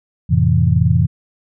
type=chord; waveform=sine; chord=F major seventh; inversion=none; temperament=equal; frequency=87.31 / 110 / 130.81 / 164.81 Hz; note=F2 / A2 / C3 / E3; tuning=0 / 0 / 0 / 0 cents; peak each=-16 dBFS; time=0.29-1.07 s; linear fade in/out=20 ms; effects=none